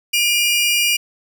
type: tone pair together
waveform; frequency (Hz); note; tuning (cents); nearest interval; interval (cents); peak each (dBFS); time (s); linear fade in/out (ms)
sawtooth; 2407 / 2863; D7 / F7; +42 / +42; minor third; 300; -14; 0.13-0.97; 10
effects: none